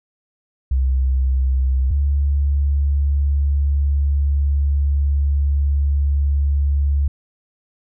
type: tone pair in turn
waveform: sine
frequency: 65.41 / 70.83 Hz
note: C2 / C#2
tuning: 0 / +38 cents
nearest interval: minor second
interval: 138 cents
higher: second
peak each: -14 dBFS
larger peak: neither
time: 0.71-1.91 / 1.91-7.08 s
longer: second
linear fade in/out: 5 ms
effects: none